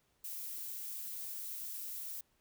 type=noise; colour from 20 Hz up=violet; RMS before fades=-43 dBFS; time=0.24-2.21 s; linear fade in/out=5 ms; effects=pink hiss -75 dBFS RMS until 2.4 s